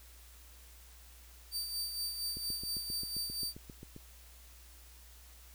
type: tone with tremolo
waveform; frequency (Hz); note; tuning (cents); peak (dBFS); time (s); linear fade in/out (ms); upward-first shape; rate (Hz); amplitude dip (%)
sawtooth; 4636; D8; -23; -31; 1.51-3.54; 50; sine; 4.3; 50
type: click train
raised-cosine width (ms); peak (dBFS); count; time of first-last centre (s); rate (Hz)
3; -34; 13; 2.37-3.964; 7.53
effects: added 60 Hz sine -55 dBFS peak until 5.54 s + white hiss -59 dBFS RMS until 5.54 s